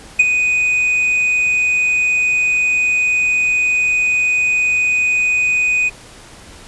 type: tone with ADSR envelope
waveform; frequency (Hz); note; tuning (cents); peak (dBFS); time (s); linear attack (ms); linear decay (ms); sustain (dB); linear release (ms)
triangle; 2489; D#7; 0; -3; 0.19-5.9; 9; 29; -8; 24
effects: pink hiss -39 dBFS RMS until 6.67 s + resampled to 24000 Hz